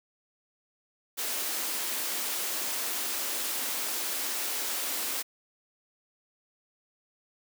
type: high-pass noise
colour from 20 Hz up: white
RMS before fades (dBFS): -32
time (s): 1.17-5.23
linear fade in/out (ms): 20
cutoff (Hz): 230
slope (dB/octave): 48
effects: none